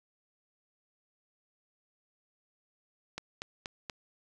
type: click train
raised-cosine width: 0.2 ms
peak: -20 dBFS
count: 4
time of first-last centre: 3.18-3.898 s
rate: 4.18 Hz
effects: none